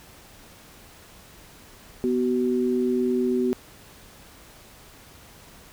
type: tone pair together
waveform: sine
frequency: 247.5 / 376.4 Hz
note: B3 / F#4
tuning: +4 / +30 cents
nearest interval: perfect fifth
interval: 726 cents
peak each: -23 dBFS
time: 2.04-3.53 s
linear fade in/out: 0 ms
effects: pink hiss -49 dBFS RMS until 5.72 s